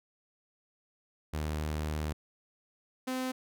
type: tone pair in turn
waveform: sawtooth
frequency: 76.5 / 257.3 Hz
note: D#2 / C4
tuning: -29 / -29 cents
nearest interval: octave + major sixth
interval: 2100 cents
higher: second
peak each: -28 dBFS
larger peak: neither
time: 1.33-2.13 / 3.07-3.32 s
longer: first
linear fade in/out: 10 ms
effects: none